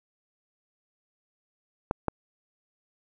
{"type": "clicks", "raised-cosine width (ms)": 1, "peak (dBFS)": -11, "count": 2, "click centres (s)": [1.911, 2.083], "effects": []}